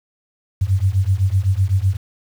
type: beating tone pair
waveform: sine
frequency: 92 / 99.9 Hz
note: F#2 / G2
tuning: -9 / +33 cents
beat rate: 7.9 Hz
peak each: -17 / -17 dBFS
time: 0.61-1.97 s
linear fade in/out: 10 ms
effects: 7-bit